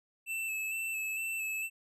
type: tone with vibrato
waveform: square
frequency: 2637 Hz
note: E7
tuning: in tune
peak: -34 dBFS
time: 0.26-1.7 s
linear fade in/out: 50 ms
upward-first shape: square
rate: 2.2 Hz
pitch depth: 22 cents each way
effects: none